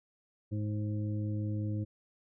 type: harmonic tone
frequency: 105.4 Hz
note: G#2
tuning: 26 cents sharp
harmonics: 1 / 2 / 3 / 5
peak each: -32 / -40 / -40 / -49 dBFS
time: 0.51-1.85 s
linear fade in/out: 20 ms
effects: none